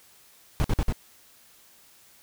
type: noise bursts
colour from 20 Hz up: brown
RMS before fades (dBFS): -22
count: 4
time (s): 0.6-0.924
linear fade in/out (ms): 0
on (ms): 42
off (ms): 52
effects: white hiss -56 dBFS RMS until 2.22 s